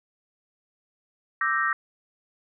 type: chord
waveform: sine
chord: E half-diminished seventh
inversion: third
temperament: equal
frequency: 1174.7 / 1318.5 / 1568 / 1864.7 Hz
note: D6 / E6 / G6 / Bb6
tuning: 0 / 0 / 0 / 0 cents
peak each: -28 / -28 / -28 / -26 dBFS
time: 1.41-1.73 s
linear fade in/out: 2 ms
effects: none